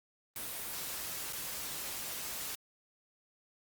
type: noise with dropouts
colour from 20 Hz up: white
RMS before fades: -40 dBFS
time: 0.36-2.55 s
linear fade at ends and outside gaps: 1 ms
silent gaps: 1.326-1.332 s
effects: Opus 32 kbps